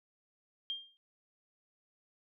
sine tone with exponential decay, 3200 Hz, G7, 35 cents sharp, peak -32 dBFS, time 0.7-0.97 s, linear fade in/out 0 ms, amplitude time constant 58 ms, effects none

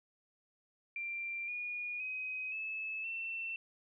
sine tone with pitch steps, 2367 / 2443 / 2522 / 2604 / 2688 Hz, D7 / D#7 / D#7 / E7 / E7, +13 / -32 / +23 / -22 / +33 cents, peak -37 dBFS, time 0.96-3.56 s, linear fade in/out 2 ms, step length 520 ms, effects none

